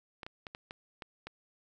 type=clicks; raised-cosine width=0.3 ms; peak=-26 dBFS; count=7; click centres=0.232 / 0.265 / 0.468 / 0.549 / 0.709 / 1.022 / 1.27 s; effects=none